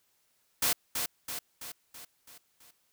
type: noise with echo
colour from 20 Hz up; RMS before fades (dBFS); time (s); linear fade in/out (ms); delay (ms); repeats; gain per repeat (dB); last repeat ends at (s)
white; -27; 0.62-0.73; 5; 330; 6; -5; 2.71
effects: white hiss -72 dBFS RMS until 2.92 s